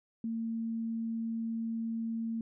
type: tone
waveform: sine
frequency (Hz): 227.1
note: A#3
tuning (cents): -45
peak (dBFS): -32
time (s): 0.24-2.41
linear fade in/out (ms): 2
effects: none